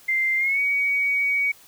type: tone with pitch glide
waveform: sine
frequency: 2090 to 2253 Hz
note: C7 to C#7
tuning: -2 to +28 cents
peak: -19 dBFS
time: 0.08-1.52 s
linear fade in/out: 10 ms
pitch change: +130 cents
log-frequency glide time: 0.37-0.61 s
effects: white hiss -51 dBFS RMS until 1.67 s